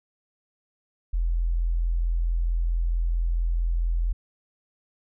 sine tone, 42.26 Hz, E1, 44 cents sharp, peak -21 dBFS, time 1.13-4.13 s, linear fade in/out 10 ms, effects none

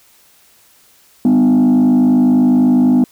sine tone with frequency modulation, 250 Hz, B3, 21 cents sharp, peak -5 dBFS, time 1.25-3.04 s, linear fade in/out 2 ms, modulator 51.9 Hz, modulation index 0.75, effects tanh soft clip ceiling -7 dBFS + white hiss -50 dBFS RMS until 3.11 s

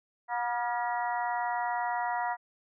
harmonic tone with a mistuned harmonic, 240.5 Hz, B3, 46 cents flat, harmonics 3 / 4 / 5 / 6 / 7 / 8, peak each -32 / -32 / -43 / -40 / -45 / -39 dBFS, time 0.28-2.37 s, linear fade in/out 50 ms, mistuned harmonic 6, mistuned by -48 cents, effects none

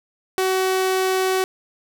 sawtooth tone, 376.4 Hz, F#4, 30 cents sharp, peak -14 dBFS, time 0.38-1.44 s, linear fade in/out 0 ms, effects none

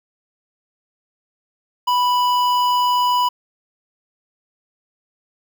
square tone with notch filter, 987.8 Hz, B5, in tune, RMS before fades -17 dBFS, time 1.87-3.29 s, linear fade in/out 10 ms, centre 9700 Hz, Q 0.51, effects 8-bit

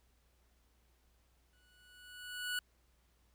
25% pulse tone with exponential growth, 1472 Hz, F#6, 9 cents flat, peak -30 dBFS, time 1.53-2.59 s, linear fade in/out 2 ms, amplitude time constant 230 ms, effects added 60 Hz sine -70 dBFS peak until 3.34 s + pink hiss -75 dBFS RMS until 3.34 s

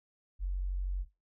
sine tone, 46.25 Hz, F#1, in tune, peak -30 dBFS, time 0.39-1.06 s, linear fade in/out 50 ms, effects noise-tail reverb RT60 0.2 s tail -17 dB re dry

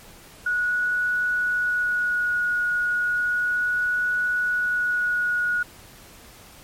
sine tone with vibrato, 1459 Hz, F#6, 25 cents flat, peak -20 dBFS, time 0.46-5.63 s, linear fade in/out 5 ms, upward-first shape sine, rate 0.33 Hz, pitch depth 11 cents each way, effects pink hiss -47 dBFS RMS until 6.63 s + MP3 64 kbps

